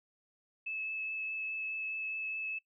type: tone with vibrato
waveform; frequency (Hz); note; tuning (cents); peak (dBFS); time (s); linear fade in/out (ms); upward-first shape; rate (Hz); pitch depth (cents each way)
sine; 2605; E7; -21; -35; 0.66-2.59; 10; triangle; 4.8; 11
effects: noise-tail reverb RT60 0.1 s tail -19 dB re dry